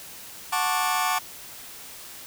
sawtooth chord, D major seventh, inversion first, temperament just, 734.2 / 881 / 1101.2 / 1174.7 Hz, F#5 / A5 / C#6 / D6, -14 / +2 / -12 / 0 cents, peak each -24 dBFS, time 0.52-1.19 s, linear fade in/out 10 ms, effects white hiss -42 dBFS RMS until 2.26 s

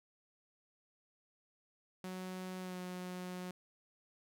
sawtooth tone with pitch glide, 185 to 181.51 Hz, F#3 to F#3, 0 to -33 cents, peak -38 dBFS, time 2.04-3.51 s, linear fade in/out 2 ms, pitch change -33 cents, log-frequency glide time 2.6-2.78 s, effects none

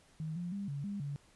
sine tone with pitch steps, 157.5 / 175 / 199.7 / 141.5 / 201.9 / 142.5 Hz, D#3 / F3 / G3 / C#3 / G#3 / C#3, +21 / +4 / +32 / +36 / -49 / +48 cents, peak -36 dBFS, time 0.2-1.16 s, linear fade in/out 0 ms, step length 160 ms, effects pink hiss -65 dBFS RMS until 1.35 s + resampled to 24000 Hz

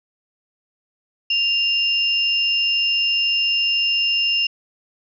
sine tone pair together, 2794 / 5274 Hz, F7 / E8, 0 / 0 cents, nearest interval major seventh, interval 1100 cents, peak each -17 / -24 dBFS, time 1.3-4.47 s, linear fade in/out 5 ms, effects none

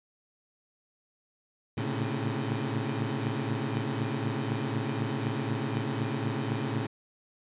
20% pulse tone cluster, 109.5 / 113.5 / 133.5 / 141.5 Hz, A2 / A#2 / C3 / C#3, -8 / -46 / +35 / +36 cents, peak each -30 dBFS, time 1.77-6.87 s, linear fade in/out 10 ms, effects resampled to 8000 Hz

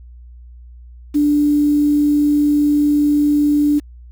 sine tone with quantisation, 293.7 Hz, D4, in tune, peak -11 dBFS, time 1.14-3.8 s, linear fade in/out 20 ms, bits 6, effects added 60 Hz sine -36 dBFS peak until 4.11 s

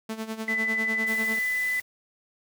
sawtooth tone with tremolo, 221 Hz, A3, 8 cents sharp, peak -25 dBFS, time 0.09-1.39 s, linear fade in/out 5 ms, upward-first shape sine, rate 10 Hz, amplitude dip 75%
sine tone, 2001 Hz, B6, 22 cents sharp, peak -24 dBFS, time 0.48-1.8 s, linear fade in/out 2 ms
white noise, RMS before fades -41 dBFS, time 1.06-1.82 s, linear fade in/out 20 ms
effects none

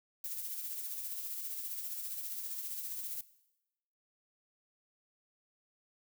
violet noise with tremolo, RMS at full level -39 dBFS, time 0.24-3.21 s, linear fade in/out 2 ms, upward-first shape sine, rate 15 Hz, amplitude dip 40%, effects noise-tail reverb RT60 0.9 s tail -18 dB re dry

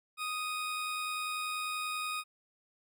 20% pulse tone with amplitude modulation, 1244.5 Hz, D#6, in tune, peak -28 dBFS, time 0.17-2.24 s, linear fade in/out 50 ms, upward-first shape sine, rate 90.3 Hz, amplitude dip 25%, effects none

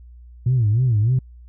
sine tone with vibrato, 116 Hz, A#2, 8 cents flat, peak -13 dBFS, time 0.46-1.19 s, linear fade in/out 5 ms, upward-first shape sine, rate 3.3 Hz, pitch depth 200 cents each way, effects tanh soft clip ceiling -11 dBFS + added 60 Hz sine -40 dBFS peak until 1.48 s

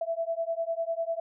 sine beating tone pair, 659 / 669 Hz, E5 / E5, -1 / +25 cents, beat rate 10 Hz, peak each -31 / -31 dBFS, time 0.01-1.2 s, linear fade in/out 5 ms, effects none

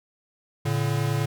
square tone pair together, 113.73 / 143.7 Hz, A#2 / D3, -42 / -37 cents, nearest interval major third, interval 405 cents, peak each -26 dBFS, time 0.65-1.26 s, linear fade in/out 10 ms, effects none

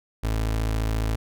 30% pulse tone, 54.5 Hz, A1, 16 cents flat, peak -20 dBFS, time 0.23-1.16 s, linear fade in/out 10 ms, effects none

